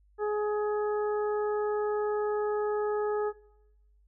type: harmonic tone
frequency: 419.9 Hz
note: G#4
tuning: 19 cents sharp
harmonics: 1 / 2 / 3 / 4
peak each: -27 / -36 / -39 / -44 dBFS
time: 0.18-3.33 s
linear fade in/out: 50 ms
effects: noise-tail reverb RT60 0.9 s tail -20 dB re dry + added 50 Hz sine -60 dBFS peak until 4.07 s